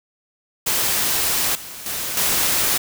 white noise with level steps, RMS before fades -20 / -35 / -26 / -19 dBFS, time 0.66-2.78 s, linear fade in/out 10 ms, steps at 1.55 / 1.86 / 2.17 s, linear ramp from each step 2 ms, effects none

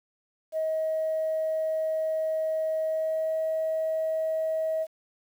sine tone with pitch glide, 634 to 637.7 Hz, D#5 to D#5, +32 to +42 cents, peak -24 dBFS, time 0.52-4.87 s, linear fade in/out 50 ms, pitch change +10 cents, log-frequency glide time 2.87-3.37 s, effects tanh soft clip ceiling -21 dBFS + 9-bit

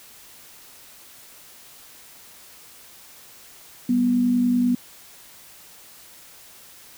sine tone pair together, 195.1 / 245.4 Hz, G3 / B3, -8 / -11 cents, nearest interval major third, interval 397 cents, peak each -27 / -17 dBFS, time 3.89-4.75 s, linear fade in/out 5 ms, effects white hiss -47 dBFS RMS until 6.97 s

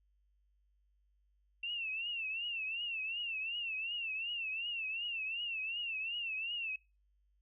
sine tone with vibrato, 2709 Hz, E7, 47 cents sharp, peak -36 dBFS, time 1.63-6.76 s, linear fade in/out 5 ms, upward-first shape triangle, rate 2.7 Hz, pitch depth 130 cents each way, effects noise-tail reverb RT60 0.3 s tail -25 dB re dry + added 50 Hz sine -70 dBFS peak until 7.41 s

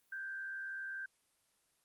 sine tone with frequency modulation, 1568 Hz, G6, in tune, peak -40 dBFS, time 0.12-1.06 s, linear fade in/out 5 ms, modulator 80.6 Hz, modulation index 0.53, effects white hiss -75 dBFS RMS until 1.84 s + Opus 24 kbps

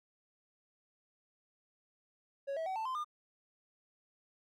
triangle tone with pitch steps, 554.4 / 648 / 757.3 / 885.2 / 1034.5 / 1209.2 Hz, C#5 / E5 / F#5 / A5 / C6 / D#6, 0 / -30 / +40 / +10 / -20 / -50 cents, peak -33 dBFS, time 2.47-3.046 s, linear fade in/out 20 ms, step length 96 ms, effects none

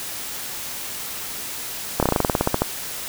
slowing click train, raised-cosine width 1 ms, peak -3 dBFS, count 14, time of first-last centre 2-2.62 s, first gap 27 ms, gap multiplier 1.09, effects white hiss -31 dBFS RMS until 3.08 s

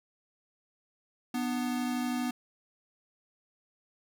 square tone pair together, 246.2 / 298.6 Hz, B3 / D4, -5 / +29 cents, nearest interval minor third, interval 334 cents, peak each -31 / -38 dBFS, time 1.34-2.31 s, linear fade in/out 5 ms, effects none

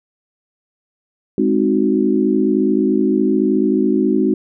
sine chord, Ab dominant seventh, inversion none, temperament equal, 207.7 / 261.6 / 311.1 / 370 Hz, Ab3 / C4 / Eb4 / Gb4, 0 / 0 / 0 / 0 cents, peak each -18 dBFS, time 1.38-4.34 s, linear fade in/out 2 ms, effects none

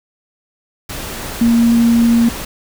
sine tone in noise, 233.1 Hz, A#3, in tune, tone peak -8 dBFS, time 1.41-2.29 s, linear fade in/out 5 ms, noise pink, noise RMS -26 dBFS, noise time 0.89-2.45 s, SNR +15 dB, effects none

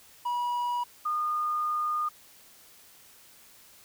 triangle / sine tone pair in turn, 969 / 1220.9 Hz, B5 / D#6, -33 / -33 cents, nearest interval major third, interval 400 cents, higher second, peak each -25 / -26 dBFS, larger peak first, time 0.25-0.84 / 1.05-2.09 s, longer second, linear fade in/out 10 ms, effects white hiss -55 dBFS RMS until 3.84 s

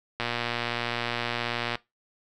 click train, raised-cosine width 0.3 ms, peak -12 dBFS, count 186, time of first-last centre 0.2-1.755 s, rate 119 Hz, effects noise-tail reverb RT60 0.2 s tail -20 dB re dry

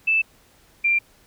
sine tone pair in turn, 2637 / 2374 Hz, E7 / D7, 0 / +18 cents, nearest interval major second, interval 182 cents, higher first, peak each -16 dBFS, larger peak neither, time 0.07-0.22 / 0.84-0.99 s, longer neither, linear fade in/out 10 ms, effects pink hiss -56 dBFS RMS until 1.26 s

